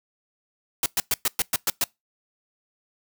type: noise bursts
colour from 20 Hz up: white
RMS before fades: -22 dBFS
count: 8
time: 0.83-1.84 s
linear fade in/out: 2 ms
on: 30 ms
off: 110 ms
effects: noise-tail reverb RT60 0.2 s tail -25 dB re dry